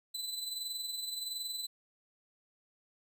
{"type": "tone with amplitude modulation", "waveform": "sawtooth", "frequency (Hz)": 4008, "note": "B7", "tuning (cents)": 25, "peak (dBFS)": -32, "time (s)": [0.14, 1.67], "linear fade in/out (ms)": 10, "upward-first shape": "sine", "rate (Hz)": 21.4, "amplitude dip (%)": 50, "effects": []}